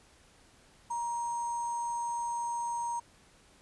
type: tone with sample-and-hold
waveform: sine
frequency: 943 Hz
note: A#5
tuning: 20 cents sharp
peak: -31 dBFS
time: 0.9-3 s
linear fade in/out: 10 ms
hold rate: 7350 Hz
effects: pink hiss -61 dBFS RMS until 3.61 s + resampled to 24000 Hz